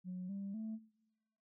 sine tone with pitch steps, 182.4 / 197.7 / 219.8 Hz, F#3 / G3 / A3, -24 / +15 / -2 cents, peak -39 dBFS, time 0.04-0.79 s, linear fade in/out 50 ms, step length 250 ms, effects noise-tail reverb RT60 1.0 s tail -24 dB re dry + tanh soft clip ceiling -37 dBFS

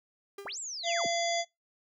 45% pulse tone with exponential decay, 400 Hz, G4, 35 cents sharp, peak -38 dBFS, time 0.38-0.61 s, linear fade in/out 5 ms, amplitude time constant 48 ms
sine linear two-way sweep, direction up then down, 38.89 to 7902 to 38.89 Hz, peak -36 dBFS, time 0.45-1.07 s, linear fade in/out 10 ms, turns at 0.59 s
harmonic tone, 683 Hz, F5, 39 cents flat, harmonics 1 / 3 / 5 / 7 / 9 / 10, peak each -30 / -35 / -37 / -38 / -40 / -40 dBFS, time 0.83-1.45 s, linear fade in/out 50 ms
effects noise-tail reverb RT60 0.2 s tail -24 dB re dry

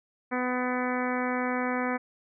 harmonic tone, 250.5 Hz, B3, 25 cents sharp, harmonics 1 / 2 / 3 / 4 / 5 / 6 / 7 / 8 / 9, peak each -30 / -33 / -35 / -36 / -37 / -38 / -38 / -39 / -40 dBFS, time 0.31-1.98 s, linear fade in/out 20 ms, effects none

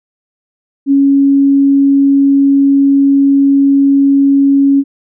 sine tone, 277.2 Hz, C#4, in tune, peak -5 dBFS, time 0.86-4.84 s, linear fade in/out 50 ms, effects none

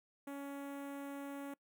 sawtooth tone with notch filter, 280.3 Hz, C#4, 19 cents sharp, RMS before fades -45 dBFS, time 0.27-1.54 s, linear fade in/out 5 ms, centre 4700 Hz, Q 0.51, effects noise-tail reverb RT60 0.1 s tail -23 dB re dry

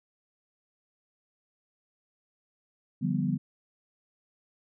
sine chord, G dominant seventh, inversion second, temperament equal, 146.83 / 174.61 / 196 / 246.9 Hz, D3 / F3 / G3 / B3, 0 / 0 / 0 / 0 cents, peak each -31 dBFS, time 3.01-3.38 s, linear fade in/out 20 ms, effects none

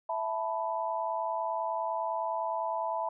sine chord, E suspended fourth, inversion none, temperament just, 659.3 / 879 / 988.9 Hz, E5 / A5 / B5, 0 / -2 / +2 cents, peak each -34 dBFS, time 0.09-3.09 s, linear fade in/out 5 ms, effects none

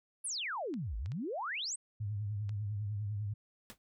sine exponential two-way sweep, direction down then up, 11175 to 49 to 8830 Hz, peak -35 dBFS, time 0.24-1.76 s, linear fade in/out 10 ms, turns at 0.97 s
clicks, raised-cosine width 0.2 ms, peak -35 dBFS, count 4, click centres 0.74 / 1.06 / 1.119 / 2.493 s
sine tone with vibrato, 103.83 Hz, G#2, in tune, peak -34 dBFS, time 2-3.34 s, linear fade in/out 10 ms, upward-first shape triangle, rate 10 Hz, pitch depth 92 cents each way
pink noise with exponential decay, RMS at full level -43 dBFS, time 3.7-3.78 s, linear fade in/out 0 ms, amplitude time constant 16 ms
effects none

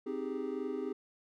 triangle chord, Ab major seventh, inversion first, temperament equal, 261.6 / 311.1 / 392 / 415.3 Hz, C4 / Eb4 / G4 / Ab4, 0 / 0 / 0 / 0 cents, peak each -38 / -40 / -37 / -38 dBFS, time 0.06-0.93 s, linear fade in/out 10 ms, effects none

